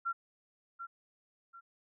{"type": "tone with echo", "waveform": "sine", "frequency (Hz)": 1369, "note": "F6", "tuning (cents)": -35, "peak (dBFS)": -31, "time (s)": [0.05, 0.13], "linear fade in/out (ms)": 20, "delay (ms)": 740, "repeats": 2, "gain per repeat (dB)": -9, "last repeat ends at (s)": 1.61, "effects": []}